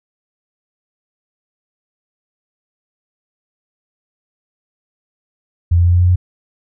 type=tone with pitch steps; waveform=sine; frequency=85.8 / 86.7 / 87.6 / 88.52 / 89.44 / 90.38 Hz; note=F2 / F2 / F2 / F2 / F2 / F#2; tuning=-30 / -12 / +6 / +24 / +42 / -40 cents; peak=-8 dBFS; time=5.71-6.16 s; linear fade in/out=10 ms; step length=75 ms; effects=none